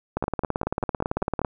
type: two click trains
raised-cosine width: 1 ms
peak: -13 / -10 dBFS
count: 7 / 24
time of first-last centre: 0.24-1.416 / 0.17-1.448 s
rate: 5.1 / 18 Hz
effects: none